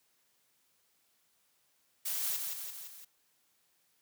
blue noise with echo, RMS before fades -35 dBFS, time 2.05-2.37 s, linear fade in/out 10 ms, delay 170 ms, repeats 4, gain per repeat -4 dB, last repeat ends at 3.05 s, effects white hiss -73 dBFS RMS until 4.01 s + high-pass 80 Hz 12 dB/octave

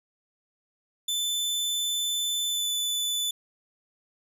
sawtooth tone with pitch glide, 3520 to 3492 Hz, A7 to A7, 0 to -14 cents, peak -23 dBFS, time 1.08-3.31 s, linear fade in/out 5 ms, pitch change -14 cents, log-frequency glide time 2.48-2.69 s, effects none

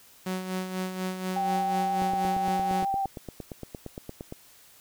sawtooth tone with tremolo, 185.8 Hz, F#3, 7 cents sharp, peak -24 dBFS, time 0.26-2.85 s, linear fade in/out 5 ms, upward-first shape sine, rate 4.1 Hz, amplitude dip 55%
sine tone with vibrato, 784 Hz, G5, in tune, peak -25 dBFS, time 1.36-3.06 s, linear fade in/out 5 ms, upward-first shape sine, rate 9.4 Hz, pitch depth 13 cents each way
click train, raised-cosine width 2 ms, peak -23 dBFS, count 21, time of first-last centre 2.02-4.324 s, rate 8.68 Hz
effects white hiss -55 dBFS RMS until 4.8 s

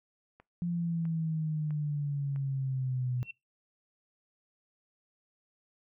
click train, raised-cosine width 0.5 ms, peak -38 dBFS, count 4, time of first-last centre 0.4-2.361 s, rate 1.53 Hz
sine exponential sweep, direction down, 174.61 to 123.47 Hz, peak -29 dBFS, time 0.62-3.23 s, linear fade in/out 0 ms
sine tone with exponential growth, 2713 Hz, E7, 49 cents sharp, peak -36 dBFS, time 3.19-3.31 s, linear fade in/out 5 ms, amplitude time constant 25 ms
effects noise-tail reverb RT60 0.2 s tail -21 dB re dry

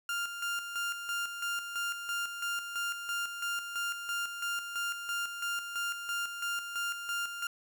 30% pulse tone with tremolo, 1400 Hz, F6, 4 cents sharp, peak -29 dBFS, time 0.09-7.47 s, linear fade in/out 2 ms, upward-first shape square, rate 3 Hz, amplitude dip 55%, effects none

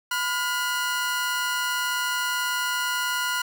sawtooth tone pair together, 998 / 1427.8 Hz, B5 / F6, +18 / +38 cents, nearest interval tritone, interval 620 cents, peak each -25 / -22 dBFS, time 0.11-3.42 s, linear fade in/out 5 ms, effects none

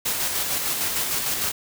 white noise with tremolo, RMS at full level -24 dBFS, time 0.05-1.52 s, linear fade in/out 10 ms, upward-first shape square, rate 6.6 Hz, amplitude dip 30%, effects none

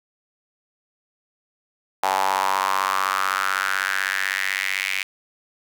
sawtooth tone with high-pass filter sweep, 95.9 Hz, G2, 37 cents flat, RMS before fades -23 dBFS, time 2.03-5.03 s, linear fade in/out 5 ms, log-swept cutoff 820 to 2300 Hz, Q 4.6, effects none

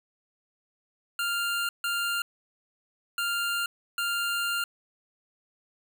25% pulse tone bursts at uneven times, 1396.9 Hz, F6, in tune, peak -23 dBFS, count 4, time 1.19-1.69 / 1.84-2.22 / 3.18-3.66 / 3.98-4.64 s, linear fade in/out 2 ms, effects 9-bit

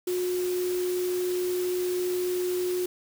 sine tone in noise, 361.4 Hz, F#4, 41 cents flat, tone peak -25 dBFS, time 0.07-2.86 s, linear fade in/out 5 ms, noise white, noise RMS -39 dBFS, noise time 0.07-2.86 s, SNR +11 dB, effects none

